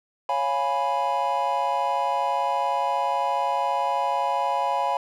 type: chord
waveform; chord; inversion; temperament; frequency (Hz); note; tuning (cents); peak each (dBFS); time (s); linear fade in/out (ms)
triangle; C# dominant seventh; none; equal; 554.4 / 698.5 / 830.6 / 987.8; C#5 / E#5 / G#5 / B5; 0 / 0 / 0 / 0; -28 / -27 / -24 / -24; 0.29-4.97; 2
effects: none